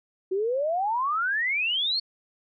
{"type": "exponential sweep", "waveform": "sine", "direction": "up", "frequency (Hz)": [365.2, 4435], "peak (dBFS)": -23, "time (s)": [0.31, 2], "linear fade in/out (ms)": 10, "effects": []}